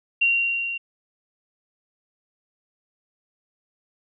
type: tone with level ramp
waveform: sine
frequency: 2758 Hz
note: F7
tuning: 22 cents flat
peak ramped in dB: -15 to -27 dBFS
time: 0.21-0.78 s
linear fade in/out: 10 ms
effects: none